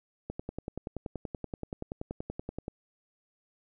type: click train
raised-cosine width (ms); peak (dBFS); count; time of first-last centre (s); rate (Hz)
2; -22; 26; 0.3-2.681; 10.5
effects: none